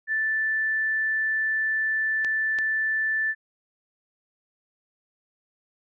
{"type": "tone", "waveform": "sine", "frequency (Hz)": 1760, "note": "A6", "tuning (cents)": 0, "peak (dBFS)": -22, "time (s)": [0.07, 3.35], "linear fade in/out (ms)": 50}
{"type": "clicks", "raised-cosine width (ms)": 0.2, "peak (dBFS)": -18, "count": 2, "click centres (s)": [2.247, 2.587]}
{"effects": []}